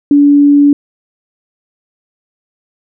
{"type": "tone", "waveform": "sine", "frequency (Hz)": 287.2, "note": "D4", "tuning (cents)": -39, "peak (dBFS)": -3, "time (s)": [0.11, 0.73], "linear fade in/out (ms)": 2, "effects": []}